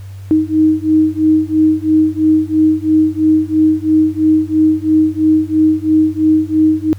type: beating tone pair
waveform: sine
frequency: 311.1 / 314.1 Hz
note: D#4 / D#4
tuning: 0 / +16 cents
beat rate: 3 Hz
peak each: -12 dBFS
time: 0.31-6.93 s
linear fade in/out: 0 ms
effects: added 97 Hz sine -27 dBFS peak until 6.98 s + pink hiss -47 dBFS RMS until 6.98 s